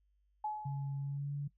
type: tone with exponential decay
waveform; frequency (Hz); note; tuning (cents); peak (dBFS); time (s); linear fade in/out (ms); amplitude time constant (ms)
sine; 851; G#5; +42; -33; 0.44-1.18; 5; 160
type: tone with pitch glide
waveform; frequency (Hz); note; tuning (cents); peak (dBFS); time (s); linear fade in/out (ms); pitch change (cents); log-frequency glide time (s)
sine; 138.59 to 143.15; C#3 to D3; 0 to -44; -35; 0.65-1.48; 10; +56; 0.96-1.35
effects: noise-tail reverb RT60 0.1 s tail -18 dB re dry + added 50 Hz sine -70 dBFS peak until 1.57 s